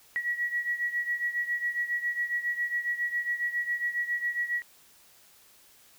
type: beating tone pair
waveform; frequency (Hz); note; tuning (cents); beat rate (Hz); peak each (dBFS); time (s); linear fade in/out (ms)
sine; 1922 / 1929.3; B6 / B6; -48 / -41; 7.3; -29 / -33; 0.16-4.62; 0
effects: white hiss -58 dBFS RMS until 5.98 s